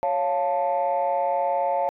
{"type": "chord", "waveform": "sine", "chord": "Db augmented", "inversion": "none", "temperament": "equal", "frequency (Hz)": [554.4, 698.5, 880], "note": ["Db5", "F5", "A5"], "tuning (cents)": [0, 0, 0], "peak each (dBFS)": -24, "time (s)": [0.03, 1.89], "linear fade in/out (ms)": 0, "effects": ["tanh soft clip ceiling -15 dBFS"]}